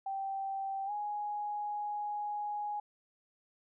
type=tone with pitch glide; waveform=sine; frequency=780 to 831.2 Hz; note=G5 to G#5; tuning=-9 to +1 cents; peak=-34 dBFS; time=0.06-2.8 s; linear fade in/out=5 ms; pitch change=+110 cents; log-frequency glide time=0.86-0.91 s; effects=none